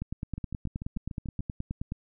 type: two click trains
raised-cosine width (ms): 5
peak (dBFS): -24 / -20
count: 8 / 19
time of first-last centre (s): 0.38-1.405 / 0.02-1.921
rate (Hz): 6.83 / 9.47
effects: none